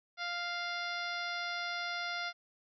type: harmonic tone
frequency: 698.5 Hz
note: F5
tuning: in tune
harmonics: 1 / 2 / 3 / 4 / 5 / 6 / 7 / 8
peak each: -42 / -39 / -41 / -50 / -45 / -48 / -46 / -52 dBFS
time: 0.17-2.33 s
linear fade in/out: 50 ms
effects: none